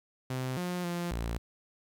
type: tone with pitch steps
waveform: sawtooth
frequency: 129.1 / 178.5 / 173.6 / 57.3 Hz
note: C3 / F3 / F3 / A#1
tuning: -23 / +38 / -10 / -29 cents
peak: -28 dBFS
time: 0.3-1.38 s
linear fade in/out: 5 ms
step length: 270 ms
effects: 11-bit